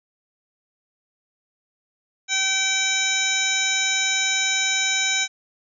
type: harmonic tone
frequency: 770 Hz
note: G5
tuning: 31 cents flat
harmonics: 1 / 2 / 3 / 4 / 5 / 7 / 8 / 9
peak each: -35 / -29 / -24 / -33 / -25 / -32 / -28 / -27 dBFS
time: 2.28-5.28 s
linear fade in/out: 50 ms
effects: none